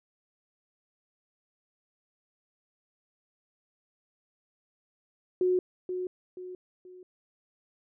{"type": "tone with echo", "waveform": "sine", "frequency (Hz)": 365.3, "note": "F#4", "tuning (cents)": -22, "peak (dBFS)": -22, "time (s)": [5.41, 5.59], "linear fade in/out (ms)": 2, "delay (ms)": 480, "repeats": 3, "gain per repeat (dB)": -8, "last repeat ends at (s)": 7.03, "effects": []}